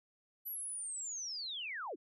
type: linear sweep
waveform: sine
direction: down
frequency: 12000 to 236 Hz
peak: -39 dBFS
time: 0.45-1.96 s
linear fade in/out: 20 ms
effects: none

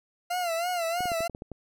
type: tone with vibrato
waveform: 40% pulse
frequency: 691 Hz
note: F5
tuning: 19 cents flat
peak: -26 dBFS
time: 0.3-1.28 s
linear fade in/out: 10 ms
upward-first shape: sine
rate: 3.1 Hz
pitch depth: 92 cents each way
type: clicks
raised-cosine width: 2 ms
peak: -24 dBFS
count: 8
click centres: 1.006 / 1.056 / 1.118 / 1.206 / 1.297 / 1.349 / 1.421 / 1.517 s
effects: none

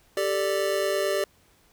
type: chord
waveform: square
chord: G suspended second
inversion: none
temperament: just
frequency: 392 / 441 / 588 Hz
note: G4 / A4 / D5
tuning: 0 / +4 / +2 cents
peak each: -28 / -32 / -27 dBFS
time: 0.17-1.24 s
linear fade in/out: 2 ms
effects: pink hiss -61 dBFS RMS until 1.72 s

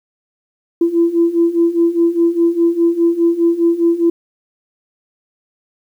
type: beating tone pair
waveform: sine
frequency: 335 / 339.9 Hz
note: E4 / F4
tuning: +28 / -47 cents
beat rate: 4.9 Hz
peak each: -15 / -12 dBFS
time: 0.81-4.1 s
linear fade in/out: 5 ms
effects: tanh soft clip ceiling -3 dBFS + 8-bit

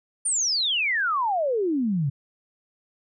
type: exponential sweep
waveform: sine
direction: down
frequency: 9397 to 130.81 Hz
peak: -21 dBFS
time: 0.25-2.1 s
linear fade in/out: 10 ms
effects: none

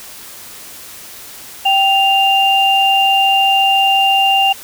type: tone pair together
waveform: sine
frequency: 780.4 / 2794 Hz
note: G5 / F7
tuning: -8 / 0 cents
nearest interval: octave + minor seventh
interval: 2208 cents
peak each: -12 dBFS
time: 1.65-4.53 s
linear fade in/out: 10 ms
effects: white hiss -34 dBFS RMS until 4.63 s

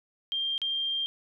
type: tone with dropouts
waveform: sine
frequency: 3187 Hz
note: G7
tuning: 28 cents sharp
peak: -27 dBFS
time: 0.32-1.06 s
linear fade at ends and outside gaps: 0 ms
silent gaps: 0.579-0.617 s
effects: none

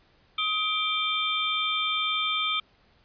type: tone cluster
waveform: sine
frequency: 1259 / 2353 / 3171 / 3565 Hz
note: D#6 / D7 / G7 / A7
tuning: +20 / +3 / +19 / +22 cents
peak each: -30 dBFS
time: 0.38-2.6 s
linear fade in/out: 5 ms
effects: pink hiss -62 dBFS RMS until 3.04 s + resampled to 11025 Hz

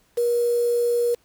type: tone with quantisation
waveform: sine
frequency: 477.8 Hz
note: A#4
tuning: 43 cents sharp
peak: -18 dBFS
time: 0.17-1.15 s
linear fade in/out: 10 ms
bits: 6
effects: pink hiss -62 dBFS RMS until 1.24 s

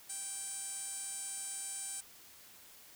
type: tone with band-pass filter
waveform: sawtooth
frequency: 784 Hz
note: G5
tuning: in tune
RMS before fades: -42 dBFS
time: 0.09-2.01 s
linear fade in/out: 10 ms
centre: 8500 Hz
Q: 7.5
effects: white hiss -57 dBFS RMS until 2.95 s

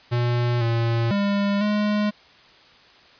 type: tone with pitch steps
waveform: square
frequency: 120.6 / 116 / 201.3 / 208.9 Hz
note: B2 / A#2 / G3 / G#3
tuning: -41 / -8 / +46 / +10 cents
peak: -20 dBFS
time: 0.11-2.11 s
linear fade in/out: 20 ms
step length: 500 ms
effects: white hiss -51 dBFS RMS until 3.19 s + resampled to 11025 Hz

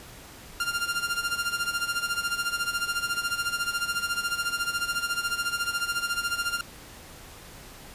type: tone with tremolo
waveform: sawtooth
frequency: 1396.9 Hz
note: F6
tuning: in tune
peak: -20 dBFS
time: 0.6-6.61 s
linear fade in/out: 2 ms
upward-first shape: sine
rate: 14 Hz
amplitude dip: 75%
effects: pink hiss -46 dBFS RMS until 7.94 s + resampled to 32000 Hz

